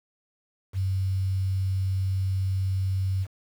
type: tone with quantisation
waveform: sine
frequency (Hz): 95.3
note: G2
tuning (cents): -48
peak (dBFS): -23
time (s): 0.73-3.27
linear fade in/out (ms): 50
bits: 8
effects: none